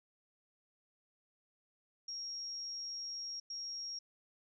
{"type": "tone bursts at uneven times", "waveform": "sine", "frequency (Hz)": 5588, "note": "F8", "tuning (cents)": 0, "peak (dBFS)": -40, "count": 2, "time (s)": [[2.08, 3.4], [3.5, 3.99]], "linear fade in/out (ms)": 5, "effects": []}